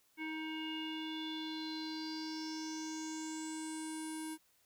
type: tone with low-pass filter sweep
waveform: square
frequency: 315 Hz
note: D#4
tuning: 21 cents sharp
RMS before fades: -42 dBFS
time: 0.17-4.38 s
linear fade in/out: 50 ms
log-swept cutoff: 2300 to 11000 Hz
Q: 6.9
effects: white hiss -72 dBFS RMS until 4.65 s